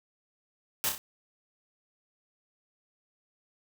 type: noise with echo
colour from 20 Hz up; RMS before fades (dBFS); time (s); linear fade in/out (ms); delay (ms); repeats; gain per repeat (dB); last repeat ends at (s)
white; -29; 0.84-0.89; 0; 30; 3; -5; 0.98
effects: none